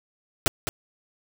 pink noise with echo, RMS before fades -20 dBFS, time 0.46-0.48 s, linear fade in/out 0 ms, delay 210 ms, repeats 1, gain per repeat -8 dB, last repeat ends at 0.69 s, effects none

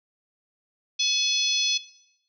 harmonic tone, 854 Hz, G#5, 48 cents sharp, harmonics 3 / 4 / 5 / 6 / 7, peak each -30 / -25 / -29 / -30 / -28 dBFS, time 0.99-1.78 s, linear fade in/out 10 ms, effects noise-tail reverb RT60 0.8 s tail -18 dB re dry

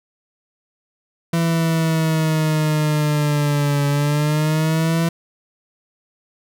40% pulse exponential two-way sweep, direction down then up, 167.4 to 142.6 to 167.4 Hz, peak -15 dBFS, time 1.33-5.09 s, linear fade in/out 5 ms, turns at 3.87 s, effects none

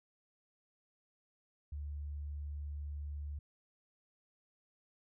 sine tone, 73 Hz, D2, 10 cents flat, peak -39 dBFS, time 1.72-3.39 s, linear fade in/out 5 ms, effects none

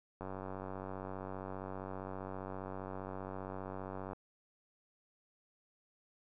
click train, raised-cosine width 1 ms, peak -29 dBFS, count 374, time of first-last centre 0.21-4.132 s, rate 95.1 Hz, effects none

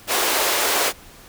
pink high-pass noise, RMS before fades -20 dBFS, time 0.07-0.93 s, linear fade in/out 50 ms, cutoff 390 Hz, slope 24 dB/octave, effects pink hiss -45 dBFS RMS until 1.28 s

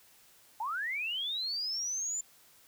sine linear sweep, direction up, 824 to 7200 Hz, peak -32 dBFS, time 0.6-2.21 s, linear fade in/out 5 ms, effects white hiss -61 dBFS RMS until 2.67 s

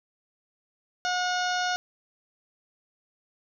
harmonic tone with a mistuned harmonic, 724 Hz, F#5, 38 cents flat, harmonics 1 / 2 / 3 / 4 / 5 / 6 / 7 / 8 / 9, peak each -28 / -29 / -42 / -37 / -38 / -38 / -39 / -40 / -45 dBFS, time 1.05-1.76 s, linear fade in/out 0 ms, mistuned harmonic 7, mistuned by +62 cents, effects none

